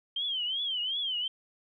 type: tone with vibrato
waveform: sine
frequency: 3136 Hz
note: G7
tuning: in tune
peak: -29 dBFS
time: 0.16-1.28 s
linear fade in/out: 5 ms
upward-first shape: triangle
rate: 2.7 Hz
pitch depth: 170 cents each way
effects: none